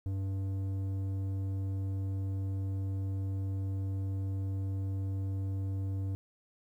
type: tone with low-pass filter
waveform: square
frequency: 96.7 Hz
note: G2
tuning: 23 cents flat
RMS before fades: -34 dBFS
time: 0.06-6.15 s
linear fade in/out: 0 ms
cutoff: 320 Hz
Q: 0.57
effects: 11-bit